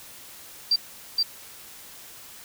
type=tone with echo; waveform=sine; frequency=4699 Hz; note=D8; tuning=in tune; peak=-17 dBFS; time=0.71-0.76 s; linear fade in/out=5 ms; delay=470 ms; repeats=1; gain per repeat=-2 dB; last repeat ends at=1.23 s; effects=white hiss -45 dBFS RMS until 2.44 s